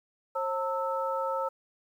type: tone cluster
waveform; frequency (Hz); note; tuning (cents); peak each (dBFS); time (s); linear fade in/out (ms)
sine; 536 / 903 / 1310; C5 / A5 / E6; +42 / +45 / -11; -31 / -33 / -33; 0.35-1.49; 10
effects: 10-bit